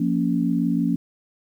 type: chord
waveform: sine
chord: Bb minor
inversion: second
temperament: just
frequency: 174.81 / 233.1 / 279.7 Hz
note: F3 / Bb3 / Db4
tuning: +2 / 0 / +16 cents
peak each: -23 dBFS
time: 0-0.96 s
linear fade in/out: 5 ms
effects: 9-bit